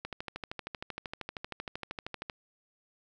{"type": "click train", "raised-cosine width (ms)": 0.3, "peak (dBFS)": -21, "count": 30, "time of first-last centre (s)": [0.05, 2.298], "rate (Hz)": 12.9, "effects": []}